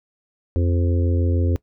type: harmonic tone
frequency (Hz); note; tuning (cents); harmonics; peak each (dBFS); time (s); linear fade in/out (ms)
86.6; F2; -14; 1 / 3 / 4 / 5 / 6; -17 / -27 / -29 / -31 / -33; 0.56-1.56; 0
effects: noise-tail reverb RT60 0.1 s tail -20 dB re dry